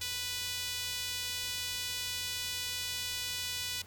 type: tone with high-pass filter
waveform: sawtooth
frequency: 493.9 Hz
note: B4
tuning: in tune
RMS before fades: -37 dBFS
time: 0.01-3.82 s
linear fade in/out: 5 ms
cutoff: 3300 Hz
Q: 1.3
effects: added 91 Hz sine -52 dBFS peak until 3.86 s + pink hiss -56 dBFS RMS until 3.86 s